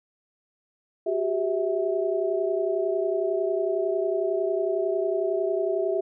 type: tone cluster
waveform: sine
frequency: 369.7 / 400.7 / 653 Hz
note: F#4 / G4 / E5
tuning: -1 / +38 / -17 cents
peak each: -27 dBFS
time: 1.06-6.01 s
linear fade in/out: 10 ms
effects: none